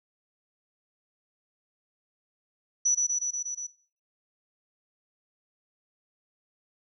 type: tone with echo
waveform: sine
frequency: 5920 Hz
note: F#8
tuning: in tune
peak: -20 dBFS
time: 2.85-2.95 s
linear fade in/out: 10 ms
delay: 120 ms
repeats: 6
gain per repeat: -2 dB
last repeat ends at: 3.67 s
effects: noise-tail reverb RT60 0.4 s tail -18 dB re dry